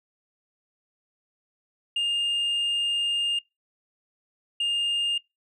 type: tone pair in turn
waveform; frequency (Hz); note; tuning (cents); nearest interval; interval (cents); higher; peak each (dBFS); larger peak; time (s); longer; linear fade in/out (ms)
sine; 2819 / 2819; F7 / F7; +16 / +16; unison; 0; neither; -20; neither; 1.96-3.39 / 4.6-5.18; first; 5
effects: noise-tail reverb RT60 0.2 s tail -26 dB re dry + tanh soft clip ceiling -22 dBFS